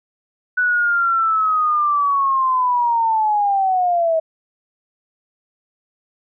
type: linear sweep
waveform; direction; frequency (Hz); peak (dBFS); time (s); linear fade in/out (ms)
sine; down; 1489 to 637; -14; 0.57-4.2; 10
effects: none